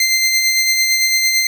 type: tone with tremolo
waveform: 20% pulse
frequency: 2082 Hz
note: C7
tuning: 9 cents flat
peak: -6 dBFS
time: 0-1.47 s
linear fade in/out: 2 ms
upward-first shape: sine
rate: 8.9 Hz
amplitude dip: 35%
effects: none